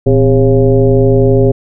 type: tone with frequency modulation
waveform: sine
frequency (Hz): 259.9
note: C4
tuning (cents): -11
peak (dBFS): -5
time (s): 0.06-1.52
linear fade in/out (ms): 10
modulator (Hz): 143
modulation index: 1.8
effects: none